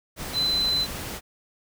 sine tone in noise, 4037 Hz, B7, 37 cents sharp, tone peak -21 dBFS, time 0.33-0.87 s, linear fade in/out 50 ms, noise pink, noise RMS -34 dBFS, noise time 0.16-1.21 s, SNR +10 dB, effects none

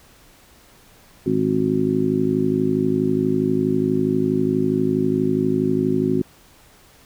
harmonic tone, 52.3 Hz, G#1, 13 cents sharp, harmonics 2 / 3 / 4 / 5 / 6 / 7, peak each -32 / -25 / -25 / -21 / -31 / -21 dBFS, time 1.26-6.22 s, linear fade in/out 5 ms, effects pink hiss -51 dBFS RMS until 7.05 s

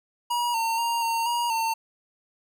square tone with pitch steps, 959 / 910 / 934 / 917 / 951 / 904 Hz, A#5 / A#5 / A#5 / A#5 / A#5 / A5, +49 / -42 / +3 / -29 / +34 / +47 cents, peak -24 dBFS, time 0.3-1.74 s, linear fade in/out 10 ms, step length 240 ms, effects none

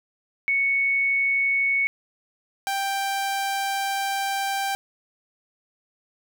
sine / sawtooth tone pair in turn, 2217 / 786.3 Hz, C#7 / G5, 0 / +5 cents, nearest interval octave + tritone, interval 1795 cents, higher first, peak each -19 / -20 dBFS, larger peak first, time 0.48-1.87 / 2.67-4.75 s, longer second, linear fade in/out 0 ms, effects none

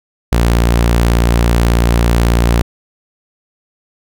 sawtooth tone, 58.27 Hz, A#1, in tune, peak -5 dBFS, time 0.32-2.62 s, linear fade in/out 5 ms, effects none

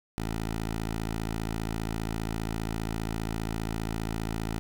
10% pulse tone, 55 Hz, A1, in tune, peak -22 dBFS, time 0.18-4.59 s, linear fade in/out 0 ms, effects none

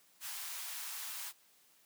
white high-pass noise, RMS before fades -43 dBFS, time 0.2-1.33 s, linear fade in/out 50 ms, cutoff 810 Hz, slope 24 dB/octave, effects white hiss -67 dBFS RMS until 1.85 s + high-pass 150 Hz 12 dB/octave

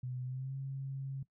sine tone with pitch glide, 126.4 to 135.47 Hz, B2 to C#3, +41 to -39 cents, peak -37 dBFS, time 0.03-1.23 s, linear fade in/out 5 ms, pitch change +120 cents, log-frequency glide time 0.24-0.55 s, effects noise-tail reverb RT60 0.1 s tail -18 dB re dry

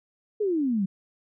sine exponential sweep, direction down, 438.1 to 183.3 Hz, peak -22 dBFS, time 0.4-0.86 s, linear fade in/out 10 ms, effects none

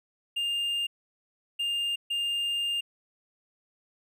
triangle tone bursts at uneven times, 2808 Hz, F7, 9 cents sharp, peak -25 dBFS, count 3, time 0.36-0.87 / 1.59-1.96 / 2.1-2.81 s, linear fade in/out 10 ms, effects none

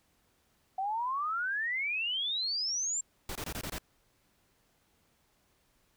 sine exponential sweep, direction up, 746 to 7520 Hz, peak -30 dBFS, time 0.78-3.01 s, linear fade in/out 5 ms
pink noise bursts, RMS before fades -38 dBFS, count 6, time 3.29-3.784 s, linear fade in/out 2 ms, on 64 ms, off 22 ms
effects pink hiss -71 dBFS RMS until 5.96 s

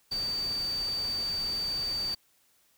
sine tone in noise, 4615 Hz, D8, 31 cents flat, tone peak -29 dBFS, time 0.11-2.15 s, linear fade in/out 10 ms, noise pink, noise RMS -43 dBFS, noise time 0.11-2.15 s, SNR +11 dB, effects white hiss -67 dBFS RMS until 2.77 s

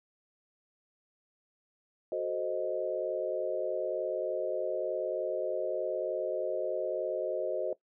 sine chord, F# diminished seventh, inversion none, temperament equal, 370 / 440 / 523.3 / 622.3 Hz, F#4 / A4 / C5 / Eb5, 0 / 0 / 0 / 0 cents, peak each -36 / -38 / -35 / -34 dBFS, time 2.12-7.73 s, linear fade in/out 2 ms, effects noise-tail reverb RT60 0.1 s tail -18 dB re dry

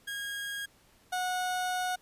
30% pulse tone pair in turn, 1634 / 731.7 Hz, G#6 / F#5, -29 / -20 cents, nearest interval octave + major second, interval 1391 cents, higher first, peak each -32 / -27 dBFS, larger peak second, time 0.07-0.66 / 1.12-1.96 s, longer second, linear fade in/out 10 ms, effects pink hiss -63 dBFS RMS until 2.01 s + resampled to 32000 Hz

